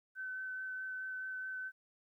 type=tone with vibrato; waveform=sine; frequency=1523 Hz; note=F#6; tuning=50 cents sharp; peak=-39 dBFS; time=0.15-1.72 s; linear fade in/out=50 ms; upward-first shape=sine; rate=4.7 Hz; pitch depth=10 cents each way; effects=13-bit